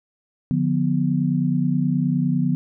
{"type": "chord", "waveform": "sine", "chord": "B diminished", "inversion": "first", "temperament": "just", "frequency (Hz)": [148.16, 177.8, 246.9], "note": ["D3", "F3", "B3"], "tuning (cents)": [16, 31, 0], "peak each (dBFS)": [-22, -22, -22], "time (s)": [0.51, 2.55], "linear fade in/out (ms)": 0, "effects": []}